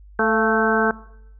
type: harmonic tone with a mistuned harmonic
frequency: 220 Hz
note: A3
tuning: in tune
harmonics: 1 / 2 / 3 / 4 / 5 / 6 / 7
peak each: -24 / -21 / -26 / -25 / -27 / -26 / -21 dBFS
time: 0.19-0.91 s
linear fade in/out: 2 ms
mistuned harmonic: 3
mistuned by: +54 cents
effects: noise-tail reverb RT60 0.8 s tail -20 dB re dry + added 50 Hz sine -42 dBFS peak until 1.39 s